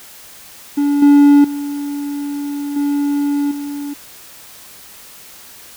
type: tone with level steps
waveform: triangle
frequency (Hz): 286.9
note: D4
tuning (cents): -40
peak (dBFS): -10 / -3 / -18 / -12 / -20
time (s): 0.77-3.94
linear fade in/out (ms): 10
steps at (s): 1.02 / 1.44 / 2.76 / 3.51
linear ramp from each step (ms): 5
effects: white hiss -39 dBFS RMS until 5.76 s